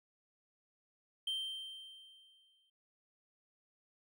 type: tone with exponential decay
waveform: triangle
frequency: 3136 Hz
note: G7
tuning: in tune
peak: -32 dBFS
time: 1.27-2.7 s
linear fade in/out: 5 ms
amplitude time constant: 310 ms
effects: none